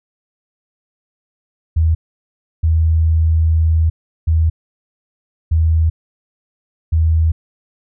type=tone bursts at uneven times; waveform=sine; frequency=80.6 Hz; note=E2; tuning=38 cents flat; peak=-10 dBFS; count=5; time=1.76-1.95 / 2.63-3.9 / 4.27-4.5 / 5.51-5.9 / 6.92-7.32 s; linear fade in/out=10 ms; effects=none